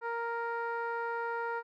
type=tone with low-pass filter; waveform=15% pulse; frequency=466.2 Hz; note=A#4; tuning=in tune; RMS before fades=-35 dBFS; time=0.01-1.63 s; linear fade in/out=50 ms; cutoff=1300 Hz; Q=1.4; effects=none